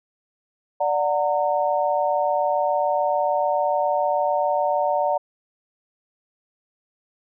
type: chord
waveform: sine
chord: D augmented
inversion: none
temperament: just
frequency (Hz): 587.3 / 734.2 / 917.7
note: D5 / F#5 / A#5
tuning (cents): 0 / -14 / -27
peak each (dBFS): -22 / -23 / -24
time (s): 0.8-5.18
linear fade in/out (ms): 10
effects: none